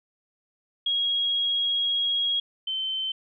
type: tone pair in turn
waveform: sine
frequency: 3295 / 3085 Hz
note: G#7 / G7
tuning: -14 / -28 cents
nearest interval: minor second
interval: 114 cents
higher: first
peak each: -22 / -26 dBFS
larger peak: first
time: 0.86-2.4 / 2.67-3.12 s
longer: first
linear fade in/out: 5 ms
effects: none